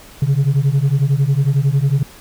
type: beating tone pair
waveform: sine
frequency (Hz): 133.4 / 144.4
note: C3 / D3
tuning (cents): +34 / -29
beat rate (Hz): 11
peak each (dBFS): -13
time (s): 0.22-2.03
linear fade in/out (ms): 5
effects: tanh soft clip ceiling -9 dBFS + pink hiss -41 dBFS RMS until 2.2 s